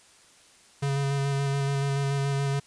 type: tone with vibrato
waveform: square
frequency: 139.1 Hz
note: C#3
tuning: 6 cents sharp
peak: -25 dBFS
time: 0.82-2.6 s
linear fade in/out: 10 ms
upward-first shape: square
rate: 7 Hz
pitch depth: 14 cents each way
effects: white hiss -56 dBFS RMS until 2.66 s + resampled to 22050 Hz